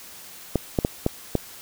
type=clicks; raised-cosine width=2 ms; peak=-6 dBFS; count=5; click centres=0.557 / 0.788 / 0.849 / 1.064 / 1.353 s; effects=white hiss -43 dBFS RMS until 1.61 s